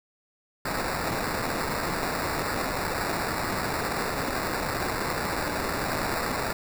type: noise with sample-and-hold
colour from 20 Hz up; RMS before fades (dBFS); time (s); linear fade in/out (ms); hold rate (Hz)
violet; -29; 0.65-6.53; 5; 3150
effects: none